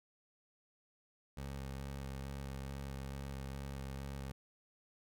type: tone with vibrato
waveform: 20% pulse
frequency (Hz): 68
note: C#2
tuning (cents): -33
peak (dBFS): -37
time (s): 1.37-4.32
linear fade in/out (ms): 5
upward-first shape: square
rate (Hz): 2.3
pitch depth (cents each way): 17
effects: none